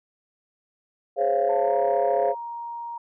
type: chord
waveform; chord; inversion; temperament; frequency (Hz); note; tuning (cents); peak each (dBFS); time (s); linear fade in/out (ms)
sine; Db major seventh; second; just; 415.8 / 519.7 / 554.4 / 693; Ab4 / C5 / Db5 / F5; +2 / -12 / 0 / -14; -26 / -25 / -24 / -22; 1.16-2.35; 50
type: tone with pitch glide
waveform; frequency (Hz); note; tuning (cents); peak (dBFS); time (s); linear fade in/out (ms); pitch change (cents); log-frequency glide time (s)
sine; 893 to 938.5; A5 to A#5; +25 to +11; -31; 1.49-2.98; 5; +86; 1.61-1.74
effects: tanh soft clip ceiling -12 dBFS